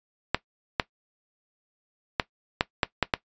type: clicks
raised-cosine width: 0.3 ms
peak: -4 dBFS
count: 7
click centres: 0.346 / 0.798 / 2.198 / 2.609 / 2.832 / 3.027 / 3.138 s
effects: noise-tail reverb RT60 0.1 s tail -18 dB re dry + resampled to 16000 Hz